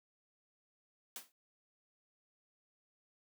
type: noise with exponential decay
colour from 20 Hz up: white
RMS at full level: -42 dBFS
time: 1.16-1.32 s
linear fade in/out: 1 ms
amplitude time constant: 34 ms
effects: high-pass 200 Hz 12 dB/octave